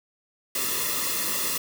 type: noise with comb filter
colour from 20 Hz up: white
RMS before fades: -27 dBFS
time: 0.55-1.58 s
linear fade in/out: 5 ms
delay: 1.3 ms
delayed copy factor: -0.95
effects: none